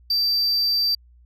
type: tone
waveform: triangle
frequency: 4670 Hz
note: D8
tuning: 11 cents flat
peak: -17 dBFS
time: 0.1-0.95 s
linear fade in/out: 5 ms
effects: added 60 Hz sine -49 dBFS peak until 1.25 s